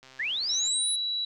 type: click train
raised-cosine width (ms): 0.2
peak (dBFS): -33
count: 86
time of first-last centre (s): 0.03-0.679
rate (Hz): 131
type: linear sweep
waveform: sine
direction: up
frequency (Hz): 1612 to 10660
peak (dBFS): -27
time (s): 0.19-0.96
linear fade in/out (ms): 10
type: tone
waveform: sine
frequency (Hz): 3920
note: B7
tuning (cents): -14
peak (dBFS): -27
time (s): 0.49-1.25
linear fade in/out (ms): 5
effects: none